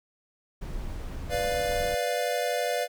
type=noise; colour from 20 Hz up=brown; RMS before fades=-35 dBFS; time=0.61-1.95 s; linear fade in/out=10 ms
type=chord; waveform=square; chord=B diminished; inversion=none; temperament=equal with one note detuned; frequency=495.3 / 587.3 / 698.5 Hz; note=B4 / D5 / F5; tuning=+5 / 0 / 0 cents; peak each=-31 dBFS; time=1.29-2.88 s; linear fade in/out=50 ms
effects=none